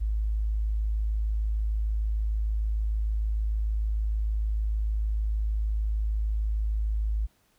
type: tone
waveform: sine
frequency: 53.3 Hz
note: G#1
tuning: 46 cents sharp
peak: -24 dBFS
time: 0-7.27 s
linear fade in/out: 20 ms
effects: pink hiss -67 dBFS RMS until 7.58 s